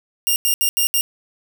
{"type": "tone bursts at uneven times", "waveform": "5% pulse", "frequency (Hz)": 2809, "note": "F7", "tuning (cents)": 9, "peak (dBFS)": -6, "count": 5, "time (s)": [[0.27, 0.36], [0.45, 0.54], [0.61, 0.69], [0.77, 0.87], [0.94, 1.01]], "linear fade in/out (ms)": 0, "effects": ["8-bit"]}